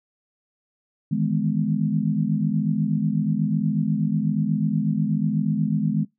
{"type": "tone cluster", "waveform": "sine", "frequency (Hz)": [155.2, 163.4, 208.9, 250], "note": ["D#3", "E3", "G#3", "B3"], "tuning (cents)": [-4, -15, 10, 21], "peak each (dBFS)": [-25, -26, -23, -28], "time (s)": [1.11, 6.05], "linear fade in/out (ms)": 10, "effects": ["noise-tail reverb RT60 0.2 s tail -24 dB re dry"]}